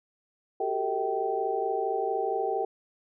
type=tone cluster; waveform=sine; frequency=372.4 / 396.8 / 449.6 / 644 / 775 Hz; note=F#4 / G4 / A4 / E5 / G5; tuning=+11 / +21 / +37 / -41 / -20 cents; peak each=-37 / -32 / -31 / -36 / -30 dBFS; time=0.6-2.65 s; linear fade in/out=5 ms; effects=none